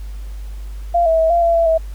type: tone with pitch steps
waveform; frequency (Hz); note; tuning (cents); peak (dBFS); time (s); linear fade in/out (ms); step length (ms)
sine; 690 / 651 / 647 / 687 / 676 / 669 / 648; F5 / E5 / E5 / F5 / E5 / E5 / E5; -21 / -22 / -32 / -29 / +43 / +25 / -30; -11; 0.94-1.78; 10; 120
effects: added 50 Hz sine -26 dBFS peak until 1.94 s + pink hiss -48 dBFS RMS until 1.94 s